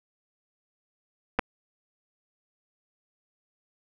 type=clicks; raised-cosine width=0.5 ms; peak=-9 dBFS; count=2; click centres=1.389 / 1.393 s; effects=none